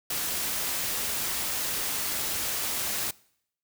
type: noise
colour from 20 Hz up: white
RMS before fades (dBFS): -30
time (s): 0.1-3.11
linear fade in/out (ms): 5
effects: noise-tail reverb RT60 0.7 s tail -23 dB re dry